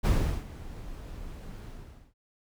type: noise with ADSR envelope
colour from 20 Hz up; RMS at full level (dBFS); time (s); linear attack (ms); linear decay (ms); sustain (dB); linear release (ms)
brown; -22; 0.03-2.14; 26; 380; -19; 490
effects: none